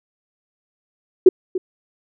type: tone with echo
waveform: sine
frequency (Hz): 370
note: F#4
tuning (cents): 0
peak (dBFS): -3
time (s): 1.26-1.29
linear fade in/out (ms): 5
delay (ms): 290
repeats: 1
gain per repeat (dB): -15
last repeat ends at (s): 1.58
effects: none